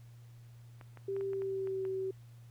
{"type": "clicks", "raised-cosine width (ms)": 0.5, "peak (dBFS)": -36, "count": 8, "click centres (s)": [0.812, 0.973, 1.165, 1.21, 1.333, 1.42, 1.673, 1.852]}
{"type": "tone with pitch glide", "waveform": "sine", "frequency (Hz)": [392, 381.1], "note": ["G4", "G4"], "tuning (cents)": [0, -49], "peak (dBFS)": -33, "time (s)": [1.08, 2.11], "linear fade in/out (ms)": 5, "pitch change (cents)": -49, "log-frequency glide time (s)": [1.21, 1.86]}
{"effects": ["added 118 Hz sine -51 dBFS peak until 2.5 s", "pink hiss -68 dBFS RMS until 2.5 s"]}